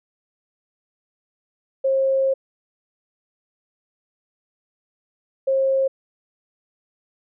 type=tone pair in turn; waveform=sine; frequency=536 / 536 Hz; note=C5 / C5; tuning=+42 / +42 cents; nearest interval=unison; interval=0 cents; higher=neither; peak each=-16 dBFS; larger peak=neither; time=1.84-2.34 / 5.47-5.88 s; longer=first; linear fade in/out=10 ms; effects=none